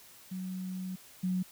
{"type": "tone pair in turn", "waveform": "sine", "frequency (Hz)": [185.6, 184], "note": ["F#3", "F#3"], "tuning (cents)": [6, -9], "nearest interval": "unison", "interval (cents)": 15, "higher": "first", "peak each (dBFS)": [-35, -28], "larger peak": "second", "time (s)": [[0.31, 0.96], [1.23, 1.43]], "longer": "first", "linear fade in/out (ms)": 10, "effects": ["white hiss -55 dBFS RMS until 1.51 s"]}